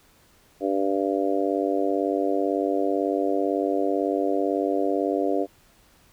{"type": "harmonic tone", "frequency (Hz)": 98, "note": "G2", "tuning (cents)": 0, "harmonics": [3, 4, 5, 6, 7], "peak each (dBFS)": [-26, -27, -28, -29, -29], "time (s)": [0.6, 5.47], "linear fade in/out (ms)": 50, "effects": ["pink hiss -58 dBFS RMS until 6.12 s"]}